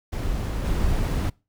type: noise with level steps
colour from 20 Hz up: brown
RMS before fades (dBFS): -26 / -23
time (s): 0.12-1.3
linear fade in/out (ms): 10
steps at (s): 0.64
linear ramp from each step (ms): 20
effects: noise-tail reverb RT60 0.3 s tail -25 dB re dry